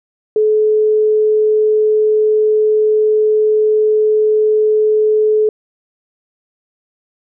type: tone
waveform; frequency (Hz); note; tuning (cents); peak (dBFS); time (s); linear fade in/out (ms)
sine; 429.3; A4; -43; -9; 0.36-5.49; 2
effects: none